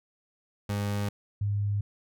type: tone pair in turn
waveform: 30% pulse / sine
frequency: 102.1 / 102.1 Hz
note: G#2 / G#2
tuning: -29 / -29 cents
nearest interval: unison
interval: 0 cents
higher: neither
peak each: -25 dBFS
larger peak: neither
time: 0.69-1.09 / 1.41-1.81 s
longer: neither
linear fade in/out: 5 ms
effects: none